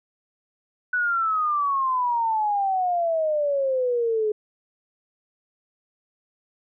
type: exponential sweep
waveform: sine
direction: down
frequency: 1492 to 420 Hz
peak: -20 dBFS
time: 0.93-4.32 s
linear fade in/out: 5 ms
effects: none

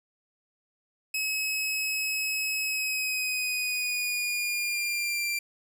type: tone with pitch glide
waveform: sawtooth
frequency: 2565 to 2366 Hz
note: E7 to D7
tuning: -48 to +12 cents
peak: -24 dBFS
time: 1.14-5.39 s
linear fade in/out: 5 ms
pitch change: -140 cents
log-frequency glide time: 2.63-5.26 s
effects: none

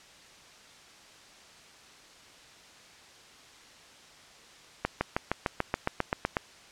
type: accelerating click train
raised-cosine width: 0.5 ms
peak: -11 dBFS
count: 12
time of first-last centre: 4.85-6.368 s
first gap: 160 ms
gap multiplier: 0.97
effects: white hiss -53 dBFS RMS until 6.71 s + low-pass 6000 Hz 12 dB/octave

